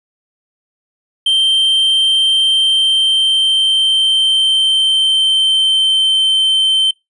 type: tone with pitch glide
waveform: triangle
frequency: 3136 to 3102 Hz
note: G7 to G7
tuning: 0 to -19 cents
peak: -8 dBFS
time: 1.26-6.91 s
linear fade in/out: 5 ms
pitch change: -19 cents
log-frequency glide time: 2.42-6.25 s
effects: noise-tail reverb RT60 0.2 s tail -24 dB re dry + resampled to 24000 Hz